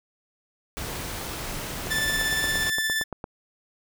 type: noise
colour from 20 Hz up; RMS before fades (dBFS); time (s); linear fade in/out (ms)
pink; -33; 0.77-2.7; 0
type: click train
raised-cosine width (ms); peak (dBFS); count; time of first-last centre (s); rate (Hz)
1; -19; 13; 1.87-3.241; 8.75
type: tone with tremolo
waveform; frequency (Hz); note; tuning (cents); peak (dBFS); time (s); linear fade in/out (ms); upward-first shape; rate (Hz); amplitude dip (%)
sawtooth; 1760; A6; 0; -19; 1.9-3.04; 20; square; 17; 25
effects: none